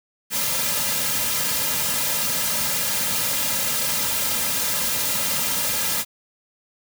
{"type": "noise with comb filter", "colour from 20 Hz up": "white", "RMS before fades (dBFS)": -23, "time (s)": [0.3, 6.05], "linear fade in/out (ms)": 50, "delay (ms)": 2.7, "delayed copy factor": -0.85, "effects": []}